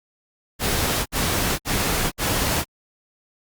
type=noise bursts; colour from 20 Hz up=pink; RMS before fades=-22 dBFS; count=4; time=0.59-2.647 s; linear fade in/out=50 ms; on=470 ms; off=59 ms; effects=Opus 48 kbps